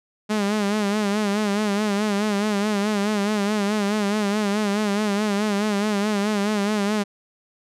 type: tone with vibrato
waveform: sawtooth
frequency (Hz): 206.7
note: G#3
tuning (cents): -8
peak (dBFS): -16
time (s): 0.29-7.04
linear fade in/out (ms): 20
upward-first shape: sine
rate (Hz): 4.7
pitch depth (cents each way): 73
effects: low-pass 9000 Hz 12 dB/octave